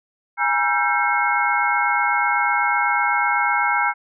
sine tone cluster, 825 / 953 / 1346 / 1568 / 2170 Hz, G#5 / A#5 / E6 / G6 / C#7, -12 / +38 / +36 / 0 / -37 cents, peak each -23 dBFS, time 0.37-3.94 s, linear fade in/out 50 ms, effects none

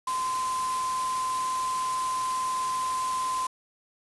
sine tone in noise, 1032 Hz, C6, 24 cents flat, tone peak -26 dBFS, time 0.07-3.47 s, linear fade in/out 5 ms, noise white, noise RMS -37 dBFS, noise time 0.07-3.47 s, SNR +8 dB, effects resampled to 24000 Hz

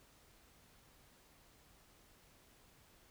silence, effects pink hiss -66 dBFS RMS until 3.1 s

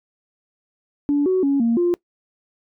sine tone with pitch steps, 288 / 373 / 278.8 / 231.9 / 349.9 Hz, D4 / F#4 / C#4 / A#3 / F4, -34 / +14 / +10 / -9 / +3 cents, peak -14 dBFS, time 1.09-1.94 s, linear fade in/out 0 ms, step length 170 ms, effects noise-tail reverb RT60 0.1 s tail -23 dB re dry + tanh soft clip ceiling -11 dBFS

